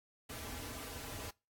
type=noise with comb filter; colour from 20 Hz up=pink; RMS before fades=-45 dBFS; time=0.29-1.31 s; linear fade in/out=10 ms; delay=5.5 ms; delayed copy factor=-0.95; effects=noise-tail reverb RT60 0.3 s tail -26 dB re dry + AAC 64 kbps